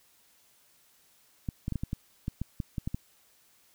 clicks, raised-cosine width 5 ms, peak -19 dBFS, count 12, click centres 1.488 / 1.681 / 1.723 / 1.757 / 1.835 / 1.931 / 2.281 / 2.416 / 2.602 / 2.782 / 2.875 / 2.945 s, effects white hiss -64 dBFS RMS until 3.74 s

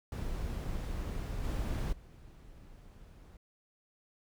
brown noise with level steps, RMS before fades -37 / -34 / -53 dBFS, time 0.12-3.37 s, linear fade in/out 2 ms, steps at 1.43 / 1.92 s, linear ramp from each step 10 ms, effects none

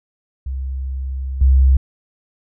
sine tone with level steps, 66.1 Hz, C2, 18 cents sharp, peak -21 / -8 dBFS, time 0.46-1.77 s, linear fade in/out 5 ms, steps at 1.41 s, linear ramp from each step 5 ms, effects none

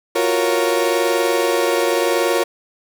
35% pulse chord, Gb major seventh, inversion third, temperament equal, 349.2 / 370 / 466.2 / 554.4 Hz, F4 / Gb4 / Bb4 / Db5, 0 / 0 / 0 / 0 cents, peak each -19 / -23 / -18 / -19 dBFS, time 0.15-2.44 s, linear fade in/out 10 ms, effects none

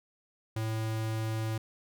square tone, 110.7 Hz, A2, 11 cents sharp, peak -31 dBFS, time 0.56-1.58 s, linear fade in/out 5 ms, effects none

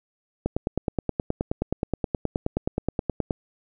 click train, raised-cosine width 2 ms, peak -10 dBFS, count 28, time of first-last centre 0.46-3.308 s, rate 9.48 Hz, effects none

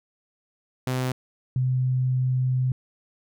sawtooth / sine tone pair in turn, 128.2 / 128.2 Hz, C3 / C3, -35 / -35 cents, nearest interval unison, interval 0 cents, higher neither, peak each -20 dBFS, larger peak neither, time 0.87-1.12 / 1.56-2.72 s, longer second, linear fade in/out 2 ms, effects none

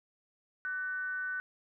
sine tone with frequency modulation, 1500 Hz, F#6, 23 cents sharp, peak -33 dBFS, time 0.65-1.4 s, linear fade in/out 0 ms, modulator 335 Hz, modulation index 0.29, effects none

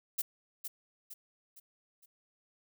violet noise with echo, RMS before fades -32 dBFS, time 0.18-0.22 s, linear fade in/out 10 ms, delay 460 ms, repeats 4, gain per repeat -7 dB, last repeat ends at 2.06 s, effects none

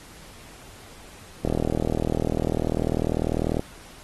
click train, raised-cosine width 2 ms, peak -10 dBFS, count 87, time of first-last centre 1.45-3.595 s, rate 40.1 Hz, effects pink hiss -47 dBFS RMS until 4.03 s + AAC 32 kbps

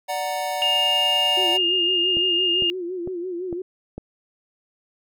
square chord, D augmented, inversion none, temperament equal, 587.3 / 740 / 932.3 Hz, D5 / F#5 / A#5, 0 / 0 / 0 cents, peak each -30 / -27 / -32 dBFS, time 0.08-1.58 s, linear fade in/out 20 ms
sine tone, 2827 Hz, F7, 20 cents sharp, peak -18 dBFS, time 0.62-2.7 s, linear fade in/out 0 ms
sine tone with vibrato, 357.4 Hz, F4, 40 cents sharp, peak -26 dBFS, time 1.37-3.62 s, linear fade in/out 5 ms, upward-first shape sine, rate 5.9 Hz, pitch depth 86 cents each way
click train, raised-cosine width 2 ms, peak -19 dBFS, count 5, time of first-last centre 2.17-3.98 s, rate 2.21 Hz
effects none

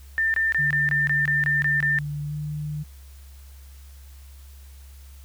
sine tone bursts, 1793 Hz, A6, 32 cents sharp, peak -19 dBFS, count 10, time 0.18-1.987 s, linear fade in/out 0 ms, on 160 ms, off 23 ms
sine tone with pitch glide, 146.83 to 150 Hz, D3 to D3, 0 to +37 cents, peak -27 dBFS, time 0.58-2.84 s, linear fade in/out 20 ms, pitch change +37 cents, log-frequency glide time 2.25-2.35 s
effects added 68 Hz sine -42 dBFS peak until 5.24 s + white hiss -55 dBFS RMS until 5.24 s

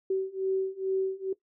sine beating tone pair, 380.8 / 383.1 Hz, F#4 / G4, +50 / -40 cents, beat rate 2.3 Hz, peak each -30 / -29 dBFS, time 0.1-1.33 s, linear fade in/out 5 ms, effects noise-tail reverb RT60 0.1 s tail -17 dB re dry

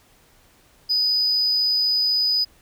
triangle tone, 4978 Hz, D#8, in tune, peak -15 dBFS, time 0.89-2.45 s, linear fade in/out 20 ms, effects tanh soft clip ceiling -14 dBFS + pink hiss -56 dBFS RMS until 2.61 s

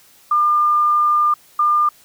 sine tone bursts at uneven times, 1202 Hz, D6, 40 cents sharp, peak -12 dBFS, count 2, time 0.31-1.34 / 1.59-1.89 s, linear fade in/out 5 ms, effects white hiss -50 dBFS RMS until 2.04 s

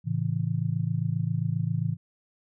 sine chord, A major, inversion none, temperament just, 110 / 137.5 / 165 Hz, A2 / C#3 / E3, 0 / -14 / +2 cents, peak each -29 dBFS, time 0.04-1.97 s, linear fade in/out 50 ms, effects none

